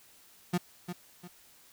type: tone with echo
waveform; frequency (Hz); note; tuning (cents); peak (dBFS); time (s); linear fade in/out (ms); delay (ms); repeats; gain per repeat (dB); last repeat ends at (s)
35% pulse; 177; F3; +23; -24; 0.53-0.58; 10; 350; 2; -9; 1.28
effects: white hiss -59 dBFS RMS until 1.72 s